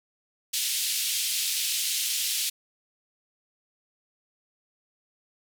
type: band-pass noise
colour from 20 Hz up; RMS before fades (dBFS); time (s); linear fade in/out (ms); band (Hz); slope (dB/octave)
pink; -28; 0.53-2.5; 10; 2900 to 15000; 24
effects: none